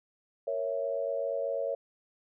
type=chord; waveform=sine; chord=A# diminished; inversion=none; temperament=equal; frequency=466.2 / 554.4 / 659.3 Hz; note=A#4 / C#5 / E5; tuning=0 / 0 / 0 cents; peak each=-36 / -31 / -36 dBFS; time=0.47-1.75 s; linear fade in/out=5 ms; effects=none